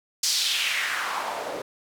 white noise with band-pass filter sweep, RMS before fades -27 dBFS, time 0.23-1.62 s, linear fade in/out 5 ms, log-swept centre 5600 to 460 Hz, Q 2.4, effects none

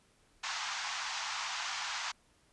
pink band-pass noise, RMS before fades -38 dBFS, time 0.43-2.12 s, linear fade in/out 10 ms, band 800 to 6900 Hz, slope 48 dB/octave, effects pink hiss -68 dBFS RMS until 2.52 s + resampled to 24000 Hz

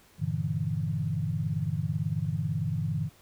sine chord, E half-diminished seventh, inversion first, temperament equal, 98 / 116.54 / 146.83 / 164.81 Hz, G2 / Bb2 / D3 / E3, 0 / 0 / 0 / 0 cents, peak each -34 / -34 / -31 / -32 dBFS, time 0.18-3.1 s, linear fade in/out 50 ms, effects pink hiss -59 dBFS RMS until 3.21 s

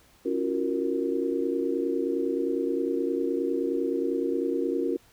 sine chord, Gb major seventh, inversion second, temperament equal with one note detuned, 277.2 / 340.3 / 370 / 466.2 Hz, Db4 / F4 / Gb4 / Bb4, 0 / -45 / 0 / 0 cents, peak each -30 dBFS, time 0.25-4.97 s, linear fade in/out 10 ms, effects pink hiss -59 dBFS RMS until 5.12 s

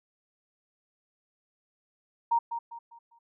sine tone with echo, 932.3 Hz, A#5, in tune, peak -21 dBFS, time 2.31-2.39 s, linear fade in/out 10 ms, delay 200 ms, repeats 4, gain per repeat -9 dB, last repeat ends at 3.19 s, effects none

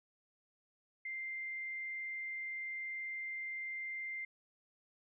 sine tone, 2093 Hz, C7, in tune, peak -39 dBFS, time 1.05-4.25 s, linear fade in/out 5 ms, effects none

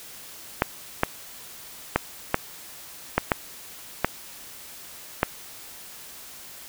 clicks, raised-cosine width 0.5 ms, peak -3 dBFS, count 8, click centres 0.621 / 1.034 / 1.96 / 2.344 / 3.18 / 3.318 / 4.046 / 5.231 s, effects white hiss -43 dBFS RMS until 6.68 s

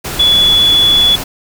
sine tone in noise, 3419 Hz, G#7, 50 cents sharp, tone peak -6 dBFS, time 0.19-1.16 s, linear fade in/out 10 ms, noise pink, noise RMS -21 dBFS, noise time 0.04-1.24 s, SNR +12 dB, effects none

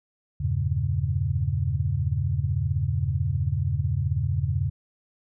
sine chord, E diminished seventh, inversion none, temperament equal, 82.41 / 98 / 116.54 / 138.59 Hz, E2 / G2 / Bb2 / Db3, 0 / 0 / 0 / 0 cents, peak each -28 / -27 / -30 / -27 dBFS, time 0.4-4.7 s, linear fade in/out 10 ms, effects none

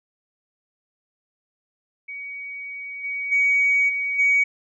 sine tone with level steps, 2255 Hz, C#7, 29 cents sharp, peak -31 / -25 / -15 / -22 / -14 dBFS, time 2.08-4.44 s, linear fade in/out 10 ms, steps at 3.03 / 3.31 / 3.88 / 4.18 s, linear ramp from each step 20 ms, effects tanh soft clip ceiling -10 dBFS

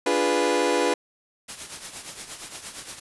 30% pulse chord, D diminished seventh, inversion none, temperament equal, 293.7 / 349.2 / 415.3 / 493.9 Hz, D4 / F4 / Ab4 / Cb5, 0 / 0 / 0 / 0 cents, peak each -25 / -24 / -24 / -21 dBFS, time 0.06-0.94 s, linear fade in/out 5 ms
white noise with tremolo, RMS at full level -34 dBFS, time 1.48-3 s, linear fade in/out 10 ms, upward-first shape triangle, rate 8.6 Hz, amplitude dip 70%
effects resampled to 24000 Hz

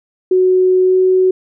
sine tone with pitch glide, 370 to 372.4 Hz, F#4 to F#4, 0 to +11 cents, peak -8 dBFS, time 0.31-1.31 s, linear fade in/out 5 ms, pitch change +11 cents, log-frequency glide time 0.83-0.96 s, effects none

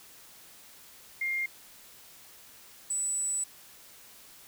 sine tone pair in turn, 2118 / 7932 Hz, C7 / B8, +21 / +7 cents, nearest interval octave + major seventh, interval 2286 cents, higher second, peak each -28 dBFS, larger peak neither, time 1.21-1.46 / 2.9-3.44 s, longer second, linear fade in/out 5 ms, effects white hiss -53 dBFS RMS until 4.47 s

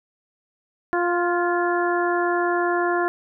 harmonic tone with a mistuned harmonic, 350.3 Hz, F4, 5 cents sharp, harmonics 1 / 2 / 3 / 4 / 5, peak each -22 / -25 / -27 / -28 / -29 dBFS, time 0.93-3.08 s, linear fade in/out 0 ms, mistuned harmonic 5, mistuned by -27 cents, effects none

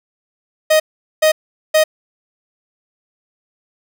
45% pulse tone bursts, 624 Hz, D#5, 5 cents sharp, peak -9 dBFS, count 3, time 0.7-1.84 s, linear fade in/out 10 ms, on 100 ms, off 420 ms, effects none

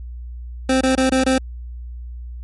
25% pulse tone bursts, 261.6 Hz, C4, in tune, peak -10 dBFS, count 5, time 0.69-1.382 s, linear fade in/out 5 ms, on 120 ms, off 23 ms, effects added 60 Hz sine -29 dBFS peak until 2.43 s + MP3 48 kbps

